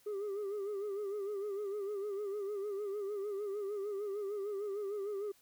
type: tone with vibrato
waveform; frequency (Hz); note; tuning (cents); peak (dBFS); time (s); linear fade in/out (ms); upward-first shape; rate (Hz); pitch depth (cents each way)
sine; 405.3; G#4; -42; -33; 0.06-5.32; 10; sine; 6.6; 76
effects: tanh soft clip ceiling -35 dBFS + white hiss -67 dBFS RMS until 5.41 s